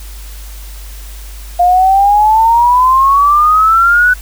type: exponential sweep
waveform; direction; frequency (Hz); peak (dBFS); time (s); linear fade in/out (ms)
sine; up; 700 to 1500; -5; 1.59-4.14; 10
effects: added 50 Hz sine -26 dBFS peak until 4.21 s + white hiss -36 dBFS RMS until 4.21 s